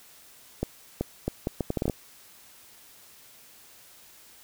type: accelerating click train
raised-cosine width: 2 ms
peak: -13 dBFS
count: 11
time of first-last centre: 0.63-1.898 s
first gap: 380 ms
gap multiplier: 0.71
effects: white hiss -53 dBFS RMS until 4.43 s